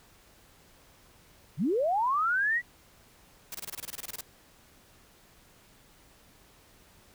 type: linear sweep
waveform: sine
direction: up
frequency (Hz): 116.54 to 1975.5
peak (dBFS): -24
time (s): 1.57-2.62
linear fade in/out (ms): 50
type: noise bursts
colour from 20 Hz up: white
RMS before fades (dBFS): -38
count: 14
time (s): 3.52-4.209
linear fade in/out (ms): 2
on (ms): 26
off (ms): 25
effects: pink hiss -59 dBFS RMS until 7.14 s